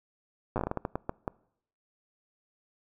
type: slowing click train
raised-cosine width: 1 ms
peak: -16 dBFS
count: 13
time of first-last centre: 0.56-1.278 s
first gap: 8 ms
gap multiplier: 1.33
effects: noise-tail reverb RT60 0.7 s tail -24 dB re dry